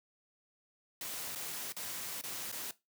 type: noise with dropouts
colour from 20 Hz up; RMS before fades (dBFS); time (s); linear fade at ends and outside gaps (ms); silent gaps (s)
white; -41; 1.01-2.71; 2; 1.351-1.357 / 1.723-1.765 / 2.213-2.237 / 2.517-2.525
effects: noise-tail reverb RT60 0.2 s tail -17 dB re dry + high-pass 100 Hz 12 dB/octave